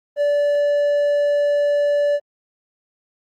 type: tone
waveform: triangle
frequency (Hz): 580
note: D5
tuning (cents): -22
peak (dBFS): -13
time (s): 0.16-2.2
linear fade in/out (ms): 50
effects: Opus 24 kbps